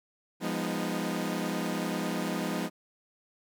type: chord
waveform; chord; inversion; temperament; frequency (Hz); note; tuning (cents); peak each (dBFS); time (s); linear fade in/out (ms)
sawtooth; F half-diminished seventh; none; equal with one note detuned; 174.61 / 204.7 / 246.9 / 311.1; F3 / Ab3 / Cb4 / Eb4; 0 / -25 / 0 / 0; -31 / -31 / -32 / -32; 0.4-2.7; 50
effects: none